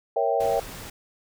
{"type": "chord", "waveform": "sine", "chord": "A# diminished seventh", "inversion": "none", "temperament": "equal", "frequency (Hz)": [466.2, 554.4, 659.3, 784], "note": ["A#4", "C#5", "E5", "G5"], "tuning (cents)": [0, 0, 0, 0], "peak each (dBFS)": -26, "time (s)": [0.16, 0.6], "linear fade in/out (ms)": 5}
{"type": "noise", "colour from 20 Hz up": "pink", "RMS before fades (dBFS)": -39, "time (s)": [0.4, 0.9], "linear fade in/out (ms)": 5}
{"effects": []}